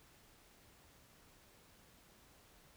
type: silence
effects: pink hiss -65 dBFS RMS until 2.76 s